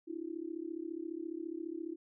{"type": "tone with amplitude modulation", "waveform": "sine", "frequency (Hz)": 329.6, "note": "E4", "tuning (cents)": 0, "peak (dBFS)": -34, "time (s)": [0.07, 1.96], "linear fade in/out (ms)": 20, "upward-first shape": "sine", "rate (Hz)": 34.6, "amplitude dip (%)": 95, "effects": []}